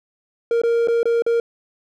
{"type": "tone with dropouts", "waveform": "triangle", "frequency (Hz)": 466.2, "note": "A#4", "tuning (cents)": 0, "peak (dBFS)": -13, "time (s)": [0.51, 1.4], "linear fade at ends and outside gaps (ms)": 2, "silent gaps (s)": [[0.617, 0.635], [0.874, 0.883], [1.031, 1.055], [1.222, 1.264]], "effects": []}